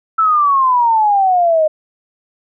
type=exponential sweep; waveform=sine; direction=down; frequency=1331 to 611 Hz; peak=-9 dBFS; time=0.18-1.68 s; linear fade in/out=10 ms; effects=none